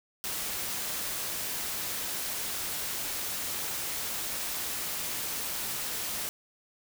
white noise, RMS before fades -34 dBFS, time 0.24-6.29 s, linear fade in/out 0 ms, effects none

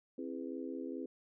harmonic tone with a mistuned harmonic, 82.41 Hz, E2, in tune, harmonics 3 / 4 / 5 / 6, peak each -42 / -44 / -46 / -48 dBFS, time 0.18-1.06 s, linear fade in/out 5 ms, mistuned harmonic 3, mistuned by +120 cents, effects none

